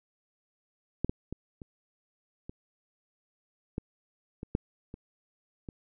clicks, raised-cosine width 3 ms, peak -14 / -17 / -23 / -30 / -27 / -19 / -25 / -13 / -28 / -27 dBFS, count 10, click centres 1.046 / 1.095 / 1.326 / 1.618 / 2.495 / 3.781 / 4.431 / 4.551 / 4.941 / 5.688 s, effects none

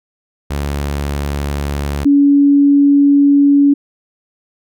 sawtooth / sine tone pair in turn, 71.5 / 283.4 Hz, D2 / C#4, -46 / +38 cents, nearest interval 2 octaves, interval 2384 cents, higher second, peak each -13 / -6 dBFS, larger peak second, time 0.5-2.05 / 2.05-3.74 s, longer second, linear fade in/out 10 ms, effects none

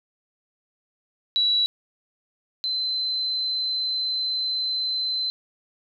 sine tone pair in turn, 3921 / 4064 Hz, B7 / B7, -13 / +49 cents, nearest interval minor second, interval 62 cents, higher second, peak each -18 / -23 dBFS, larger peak first, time 1.36-1.66 / 2.64-5.3 s, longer second, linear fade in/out 0 ms, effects 10-bit

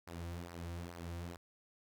sawtooth tone with flanger, 85.8 Hz, F2, 30 cents flat, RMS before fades -45 dBFS, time 0.07-1.37 s, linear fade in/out 5 ms, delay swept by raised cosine 0.28 to 4.78 ms, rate 2.3 Hz, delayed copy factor -0.65, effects none

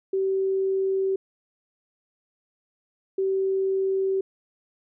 sine tone pair in turn, 384.6 / 384.6 Hz, G4 / G4, -33 / -33 cents, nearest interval unison, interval 0 cents, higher neither, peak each -21 dBFS, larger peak neither, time 0.13-1.16 / 3.18-4.21 s, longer neither, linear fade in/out 5 ms, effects none

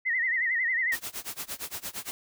sine tone with vibrato, 1951 Hz, B6, 22 cents flat, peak -24 dBFS, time 0.05-0.96 s, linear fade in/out 20 ms, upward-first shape sine, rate 11 Hz, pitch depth 110 cents each way
white noise with tremolo, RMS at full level -34 dBFS, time 0.92-2.11 s, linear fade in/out 0 ms, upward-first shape sine, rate 8.7 Hz, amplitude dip 95%
effects none

